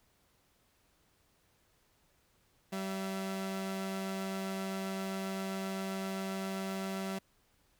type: tone pair together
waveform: sawtooth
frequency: 192.52 / 670 Hz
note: G3 / E5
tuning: -31 / +28 cents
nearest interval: octave + minor seventh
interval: 2159 cents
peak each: -32 / -40 dBFS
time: 2.72-7.19 s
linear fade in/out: 10 ms
effects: pink hiss -71 dBFS RMS until 7.79 s